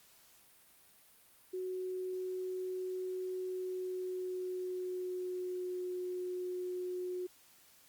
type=tone with pitch glide; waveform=sine; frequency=370 to 362.8 Hz; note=F#4 to F#4; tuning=0 to -34 cents; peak=-36 dBFS; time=1.53-7.27 s; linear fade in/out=10 ms; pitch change=-34 cents; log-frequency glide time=3.42-5.92 s; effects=white hiss -63 dBFS RMS until 7.88 s + Opus 48 kbps